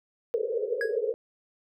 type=band-pass noise; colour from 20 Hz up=pink; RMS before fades=-29 dBFS; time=0.34-1.14 s; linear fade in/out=0 ms; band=420 to 520 Hz; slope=96 dB/octave
type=tone with exponential decay; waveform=triangle; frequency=1658 Hz; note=G#6; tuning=3 cents flat; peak=-23 dBFS; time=0.81-0.97 s; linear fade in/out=1 ms; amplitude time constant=34 ms
effects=none